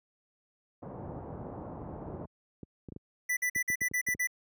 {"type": "low-pass noise", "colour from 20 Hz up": "pink", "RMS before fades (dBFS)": -40, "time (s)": [0.82, 2.26], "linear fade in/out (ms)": 10, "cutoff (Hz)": 910, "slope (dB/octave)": 24}
{"type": "clicks", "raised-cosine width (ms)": 3, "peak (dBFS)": -29, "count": 12, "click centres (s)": [2.08, 2.147, 2.632, 2.887, 2.922, 2.963, 3.561, 3.701, 3.817, 3.914, 4.087, 4.149]}
{"type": "tone bursts", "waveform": "square", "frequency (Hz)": 1982, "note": "B6", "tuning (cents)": 6, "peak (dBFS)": -28, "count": 8, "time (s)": [3.29, 4.273], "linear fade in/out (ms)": 10, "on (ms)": 80, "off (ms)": 49}
{"effects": ["high-pass 80 Hz 12 dB/octave"]}